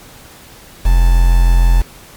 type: tone with quantisation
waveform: triangle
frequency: 43.16 Hz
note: F1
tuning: 20 cents flat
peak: -4 dBFS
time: 0.85-1.82 s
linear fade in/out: 10 ms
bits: 4
effects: pink hiss -39 dBFS RMS until 2.16 s + MP3 96 kbps